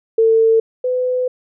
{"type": "tone pair in turn", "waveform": "sine", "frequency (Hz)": [449, 504], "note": ["A4", "B4"], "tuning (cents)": [35, 35], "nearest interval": "major second", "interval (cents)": 200, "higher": "second", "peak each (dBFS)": [-9, -15], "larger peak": "first", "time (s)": [[0.18, 0.6], [0.84, 1.28]], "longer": "second", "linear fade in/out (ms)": 5, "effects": []}